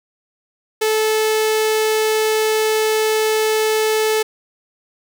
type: tone with notch filter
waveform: sawtooth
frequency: 435.1 Hz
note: A4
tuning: 19 cents flat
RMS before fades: -17 dBFS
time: 0.81-4.23 s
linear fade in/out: 10 ms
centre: 1100 Hz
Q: 1.8
effects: none